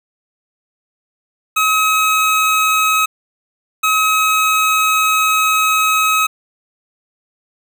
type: tone bursts at uneven times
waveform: 25% pulse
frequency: 1276 Hz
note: D#6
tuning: 43 cents sharp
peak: -8 dBFS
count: 2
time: 1.56-3.06 / 3.83-6.27 s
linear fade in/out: 10 ms
effects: none